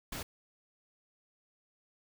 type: noise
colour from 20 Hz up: pink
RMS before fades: -40 dBFS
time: 0.12-0.23 s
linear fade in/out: 5 ms
effects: none